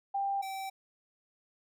sine / square tone pair in turn, 792 / 773.5 Hz, G5 / G5, +18 / -23 cents, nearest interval unison, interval 41 cents, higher first, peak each -29 / -37 dBFS, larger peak first, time 0.14-0.42 / 0.42-0.7 s, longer neither, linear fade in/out 10 ms, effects none

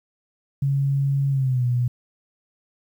sine tone with pitch glide, 138.59 to 122.76 Hz, C#3 to B2, 0 to -10 cents, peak -18 dBFS, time 0.62-1.88 s, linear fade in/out 5 ms, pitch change -210 cents, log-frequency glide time 1.3-1.65 s, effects 9-bit

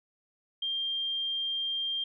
sine tone, 3190 Hz, G7, 30 cents sharp, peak -29 dBFS, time 0.62-2.04 s, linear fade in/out 5 ms, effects none

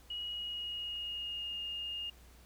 sine tone with pitch glide, 2900 to 2835 Hz, F#7 to F7, -35 to +25 cents, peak -37 dBFS, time 0.1-2.1 s, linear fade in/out 5 ms, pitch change -40 cents, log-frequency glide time 0.27-1.59 s, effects added 60 Hz sine -57 dBFS peak until 2.45 s + pink hiss -62 dBFS RMS until 2.45 s

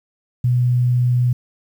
sine tone, 123.47 Hz, B2, in tune, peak -13 dBFS, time 0.44-1.33 s, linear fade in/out 5 ms, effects 8-bit

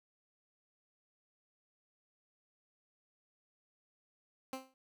15% pulse tone with exponential decay, 262.7 Hz, C4, 7 cents sharp, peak -30 dBFS, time 4.53-4.74 s, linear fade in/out 1 ms, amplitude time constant 44 ms, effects none

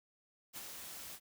white noise with ADSR envelope, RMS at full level -44 dBFS, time 0.53-1.2 s, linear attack 41 ms, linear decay 27 ms, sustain -4 dB, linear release 60 ms, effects none

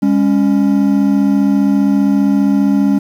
triangle tone pair together, 202.5 / 277.6 Hz, G#3 / C#4, -43 / +3 cents, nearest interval perfect fourth, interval 546 cents, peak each -10 dBFS, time 0.02-2.99 s, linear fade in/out 10 ms, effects 7-bit

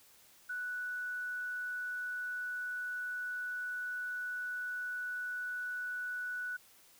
sine tone, 1480 Hz, F#6, in tune, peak -36 dBFS, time 0.49-6.57 s, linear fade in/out 10 ms, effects white hiss -62 dBFS RMS until 6.99 s

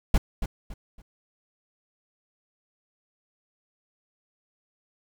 brown noise with echo, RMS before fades -17 dBFS, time 0.14-0.18 s, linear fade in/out 5 ms, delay 280 ms, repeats 3, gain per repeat -10 dB, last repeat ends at 1.02 s, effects none

